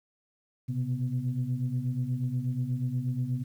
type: tone cluster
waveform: sine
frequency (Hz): 122.4 / 130.7 / 247.8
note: B2 / C3 / B3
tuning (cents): -15 / -1 / +6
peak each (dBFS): -32 / -29 / -35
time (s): 0.68-3.44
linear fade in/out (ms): 20
effects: tanh soft clip ceiling -19 dBFS + 10-bit